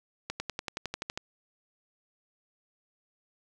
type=accelerating click train; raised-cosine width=0.2 ms; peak=-16 dBFS; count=11; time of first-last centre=0.3-1.175 s; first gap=100 ms; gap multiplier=0.97; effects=none